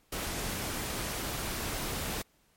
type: noise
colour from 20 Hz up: pink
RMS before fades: -35 dBFS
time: 0.12-2.22 s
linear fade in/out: 5 ms
effects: pink hiss -68 dBFS RMS until 2.56 s + MP3 64 kbps